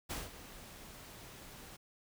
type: noise with ADSR envelope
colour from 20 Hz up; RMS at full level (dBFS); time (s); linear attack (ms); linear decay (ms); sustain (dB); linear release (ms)
pink; -39; 0.09-1.77; 20; 180; -13; 13
effects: none